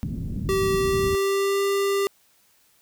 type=low-pass noise; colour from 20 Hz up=white; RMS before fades=-29 dBFS; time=0.03-1.15 s; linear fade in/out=0 ms; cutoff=210 Hz; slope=24 dB/octave
type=tone with pitch glide; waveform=square; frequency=386.1 to 396.7 Hz; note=G4 to G4; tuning=-26 to +21 cents; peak=-21 dBFS; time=0.49-2.07 s; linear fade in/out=0 ms; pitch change=+47 cents; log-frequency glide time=0.69-1.62 s
effects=white hiss -61 dBFS RMS until 2.81 s